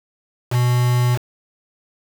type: tone with quantisation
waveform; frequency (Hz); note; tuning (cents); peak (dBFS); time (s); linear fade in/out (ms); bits
triangle; 122.8; B2; -9; -12; 0.5-1.19; 50; 4
effects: none